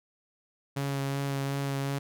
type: tone with vibrato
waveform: sawtooth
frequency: 138.59 Hz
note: C#3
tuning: in tune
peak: -25 dBFS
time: 0.76-1.99 s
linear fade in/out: 10 ms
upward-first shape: sine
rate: 2.7 Hz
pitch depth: 14 cents each way
effects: none